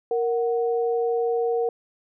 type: tone pair together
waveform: sine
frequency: 466.2 / 740.8 Hz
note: A#4 / F#5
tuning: 0 / +2 cents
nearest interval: minor sixth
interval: 802 cents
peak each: -21 / -29 dBFS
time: 0.11-1.69 s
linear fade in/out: 2 ms
effects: none